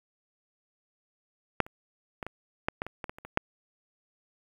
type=clicks; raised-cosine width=0.5 ms; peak=-7 / -30 / -20 / -21 / -11 / -15 / -23 / -20 / -21 / -30 / -27 / -7 dBFS; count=12; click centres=1.603 / 1.665 / 2.228 / 2.266 / 2.685 / 2.819 / 2.866 / 3.042 / 3.095 / 3.185 / 3.25 / 3.374 s; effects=8-bit